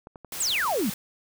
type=clicks; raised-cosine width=1 ms; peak=-28 dBFS; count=4; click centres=0.071 / 0.158 / 0.247 / 0.324 s
type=noise; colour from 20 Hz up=white; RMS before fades=-35 dBFS; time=0.32-0.94 s; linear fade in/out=2 ms
type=exponential sweep; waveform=sine; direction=down; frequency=8700 to 177.6 Hz; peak=-23 dBFS; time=0.4-0.9 s; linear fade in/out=5 ms
effects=none